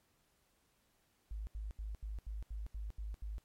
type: tone bursts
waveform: sine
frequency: 52.5 Hz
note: G#1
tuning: 19 cents sharp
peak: -39 dBFS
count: 9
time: 1.31-3.382 s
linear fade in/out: 0 ms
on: 160 ms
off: 79 ms
effects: pink hiss -75 dBFS RMS until 3.44 s + MP3 64 kbps